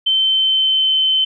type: tone with pitch glide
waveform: sine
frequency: 3091 to 3071 Hz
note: G7 to G7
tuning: -25 to -36 cents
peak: -12 dBFS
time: 0.06-1.25 s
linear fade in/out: 10 ms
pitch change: -11 cents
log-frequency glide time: 0.22-0.93 s
effects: none